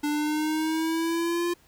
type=exponential sweep; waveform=square; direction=up; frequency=293.7 to 349.2 Hz; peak=-25 dBFS; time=0.03-1.54 s; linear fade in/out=10 ms; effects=pink hiss -60 dBFS RMS until 1.67 s